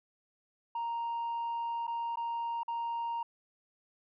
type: tone with dropouts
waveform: sine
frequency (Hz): 932.3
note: A#5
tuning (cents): 0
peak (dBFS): -30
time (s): 0.75-3.23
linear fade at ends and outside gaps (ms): 5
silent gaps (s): 1.869-1.877 / 2.158-2.171 / 2.633-2.68
effects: tanh soft clip ceiling -31 dBFS